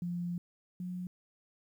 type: tone pair in turn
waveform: sine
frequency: 174.6 / 180.34 Hz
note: F3 / F#3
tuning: 0 / -44 cents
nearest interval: minor second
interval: 56 cents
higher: second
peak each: -33 / -36 dBFS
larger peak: first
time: 0.02-0.38 / 0.8-1.07 s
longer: first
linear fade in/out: 2 ms
effects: 11-bit